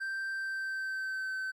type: tone with pitch glide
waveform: triangle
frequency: 1568 to 1534.8 Hz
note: G6 to G6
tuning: 0 to -37 cents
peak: -31 dBFS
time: 0-1.52 s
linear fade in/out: 20 ms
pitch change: -37 cents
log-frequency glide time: 0.33-1.34 s
effects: MP3 96 kbps